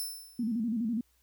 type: tone with exponential decay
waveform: 5% pulse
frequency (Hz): 5300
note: E8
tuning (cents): +9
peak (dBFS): -26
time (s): 0-0.6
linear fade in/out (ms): 0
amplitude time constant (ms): 130
type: tone with vibrato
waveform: sine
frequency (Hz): 227.5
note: A#3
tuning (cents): -42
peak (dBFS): -28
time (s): 0.39-1.01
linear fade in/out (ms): 5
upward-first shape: square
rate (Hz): 12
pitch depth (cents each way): 100
effects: added 60 Hz sine -70 dBFS peak until 1.22 s + white hiss -71 dBFS RMS until 1.22 s